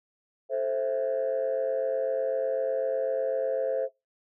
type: chord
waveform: sine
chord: A minor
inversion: none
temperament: just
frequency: 440 / 528 / 660 Hz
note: A4 / C5 / E5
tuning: 0 / +16 / +2 cents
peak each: -31 / -26 / -30 dBFS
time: 0.49-3.89 s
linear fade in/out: 50 ms
effects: noise-tail reverb RT60 0.2 s tail -21 dB re dry + tanh soft clip ceiling -20 dBFS